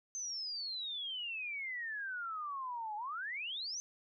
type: exponential two-way sweep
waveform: sine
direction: down then up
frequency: 6280 to 824 to 6280 Hz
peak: -38 dBFS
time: 0.15-3.8 s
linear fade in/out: 0 ms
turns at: 2.96 s
effects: none